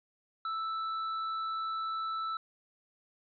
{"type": "tone with tanh clipping", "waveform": "sine", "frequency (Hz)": 1318.5, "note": "E6", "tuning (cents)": 0, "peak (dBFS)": -34, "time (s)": [0.45, 2.37], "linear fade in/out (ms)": 2, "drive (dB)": 8, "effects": ["resampled to 11025 Hz"]}